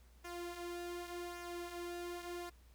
sawtooth tone with flanger, 349.2 Hz, F4, in tune, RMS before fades -45 dBFS, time 0.24-2.5 s, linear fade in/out 10 ms, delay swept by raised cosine 0.23 to 4.83 ms, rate 0.87 Hz, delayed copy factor -0.55, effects added 60 Hz sine -60 dBFS peak until 2.74 s + pink hiss -70 dBFS RMS until 2.74 s

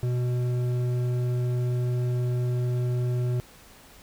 triangle tone with hard clipping, 123.47 Hz, B2, in tune, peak -25 dBFS, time 0.03-3.4 s, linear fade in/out 0 ms, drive 12 dB, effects pink hiss -51 dBFS RMS until 4.02 s

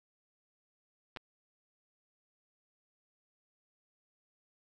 clicks, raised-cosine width 0.3 ms, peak -26 dBFS, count 2, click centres 1.163 / 1.171 s, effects none

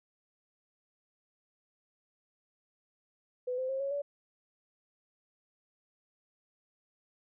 sine tone with pitch steps, 499.8 / 516.8 / 534.4 / 552.6 / 571.5 Hz, B4 / C5 / C5 / C#5 / D5, +21 / -21 / +36 / -6 / -47 cents, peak -31 dBFS, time 3.47-4.02 s, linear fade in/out 10 ms, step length 110 ms, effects none

